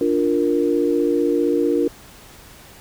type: chord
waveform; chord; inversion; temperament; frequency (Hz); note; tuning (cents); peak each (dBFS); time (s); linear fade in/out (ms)
sine; Bb major; first; equal; 293.7 / 349.2 / 466.2; D4 / F4 / Bb4; 0 / 0 / 0; -20; 0.01-1.88; 2
effects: pink hiss -44 dBFS RMS until 2.8 s